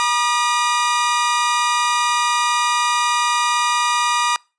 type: tone pair together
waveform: sawtooth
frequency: 962.8 / 1213 Hz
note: B5 / D#6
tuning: -44 / -44 cents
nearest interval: major third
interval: 400 cents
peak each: -15 dBFS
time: 0-4.36 s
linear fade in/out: 0 ms
effects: noise-tail reverb RT60 0.3 s tail -25 dB re dry + resampled to 22050 Hz